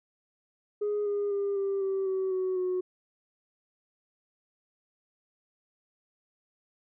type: tone with pitch steps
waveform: sine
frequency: 415.3 / 407.9 / 400.7 / 393.6 / 386.6 / 379.7 / 373 / 366.4 Hz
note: G#4 / G#4 / G4 / G4 / G4 / F#4 / F#4 / F#4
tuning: 0 / -31 / +38 / +7 / -24 / +45 / +14 / -17 cents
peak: -25 dBFS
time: 0.81-2.81 s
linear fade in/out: 10 ms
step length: 250 ms
effects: tanh soft clip ceiling -24 dBFS